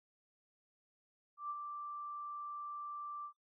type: tone with ADSR envelope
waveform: sine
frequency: 1174.7 Hz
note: D6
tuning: in tune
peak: -37 dBFS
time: 1.37-3.33 s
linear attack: 130 ms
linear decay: 39 ms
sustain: -5 dB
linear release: 85 ms
effects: noise-tail reverb RT60 0.1 s tail -18 dB re dry